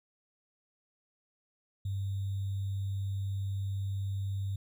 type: tone with sample-and-hold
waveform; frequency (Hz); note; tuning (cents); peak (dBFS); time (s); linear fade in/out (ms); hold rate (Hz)
sine; 98; G2; 0; -31; 1.85-4.56; 5; 3675
effects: none